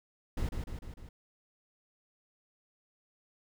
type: noise with echo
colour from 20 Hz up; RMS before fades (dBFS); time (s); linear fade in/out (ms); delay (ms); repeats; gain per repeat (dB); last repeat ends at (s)
brown; -32; 0.37-0.49; 5; 150; 4; -4; 1.09
effects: none